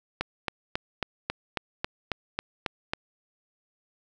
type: click train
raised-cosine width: 0.3 ms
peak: -11 dBFS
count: 11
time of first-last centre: 0.21-2.935 s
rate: 3.67 Hz
effects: none